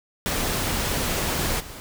pink noise with level steps, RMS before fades -25 / -39 dBFS, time 0.26-1.8 s, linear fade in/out 0 ms, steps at 1.59 s, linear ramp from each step 20 ms, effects none

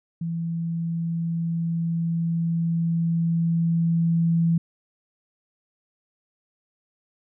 sine tone with level ramp, 166.8 Hz, E3, 21 cents sharp, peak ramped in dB -25 to -17 dBFS, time 0.21-4.58 s, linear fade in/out 5 ms, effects none

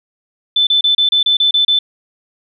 sine tone bursts, 3520 Hz, A7, in tune, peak -9 dBFS, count 9, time 0.56-1.79 s, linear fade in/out 5 ms, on 110 ms, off 30 ms, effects none

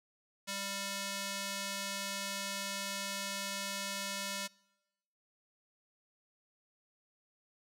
square tone with band-pass filter, 197.7 Hz, G3, 15 cents sharp, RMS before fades -39 dBFS, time 0.47-4.48 s, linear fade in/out 20 ms, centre 5800 Hz, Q 0.58, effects noise-tail reverb RT60 1.0 s tail -26 dB re dry

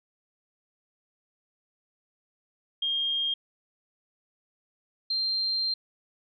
sine tone pair in turn, 3223 / 4167 Hz, G7 / C8, +47 / -8 cents, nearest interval major third, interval 445 cents, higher second, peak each -25 dBFS, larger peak neither, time 2.82-3.34 / 5.1-5.74 s, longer second, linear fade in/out 5 ms, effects none

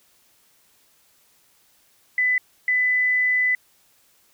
sine tone bursts at uneven times, 2000 Hz, B6, 21 cents sharp, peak -17 dBFS, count 2, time 2.18-2.38 / 2.68-3.55 s, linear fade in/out 2 ms, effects white hiss -60 dBFS RMS until 4.33 s

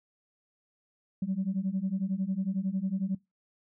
sine beating tone pair, 185 / 196 Hz, F#3 / G3, 0 / 0 cents, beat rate 11 Hz, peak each -30 dBFS, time 1.22-3.15 s, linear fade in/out 5 ms, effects noise-tail reverb RT60 0.2 s tail -23 dB re dry + tanh soft clip ceiling -22 dBFS

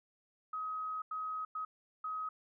sine tone bursts at uneven times, 1266 Hz, D#6, 30 cents sharp, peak -36 dBFS, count 4, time 0.53-1.02 / 1.11-1.45 / 1.55-1.65 / 2.04-2.29 s, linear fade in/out 5 ms, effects none

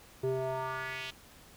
square tone with band-pass filter sweep, 130.81 Hz, C3, in tune, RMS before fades -35 dBFS, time 0.23-1.11 s, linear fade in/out 10 ms, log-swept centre 350 to 3300 Hz, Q 2.5, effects pink hiss -56 dBFS RMS until 1.56 s

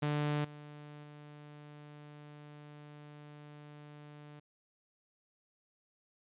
sawtooth tone with level steps, 148 Hz, D3, 14 cents sharp, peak -27 / -44 / -46 dBFS, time 0.02-4.4 s, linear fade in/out 10 ms, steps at 0.44 / 1.03 s, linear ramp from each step 10 ms, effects resampled to 8000 Hz

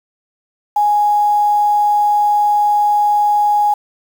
sine tone with quantisation, 830.6 Hz, G#5, in tune, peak -10 dBFS, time 0.76-3.74 s, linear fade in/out 5 ms, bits 6, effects none

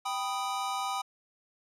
square chord, G augmented, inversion none, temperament equal, 784 / 987.8 / 1244.5 Hz, G5 / B5 / D#6, 0 / 0 / 0 cents, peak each -35 / -37 / -36 dBFS, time 0.05-1.02 s, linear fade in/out 10 ms, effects low-pass 11000 Hz 12 dB/octave

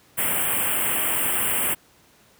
white band-stop noise, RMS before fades -23 dBFS, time 0.17-1.75 s, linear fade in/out 20 ms, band 3200 to 7900 Hz, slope 96 dB/octave, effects pink hiss -56 dBFS RMS until 2.39 s + high-pass 80 Hz 12 dB/octave

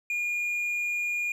triangle tone, 2427 Hz, D#7, 44 cents flat, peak -25 dBFS, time 0.1-1.32 s, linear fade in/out 2 ms, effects none

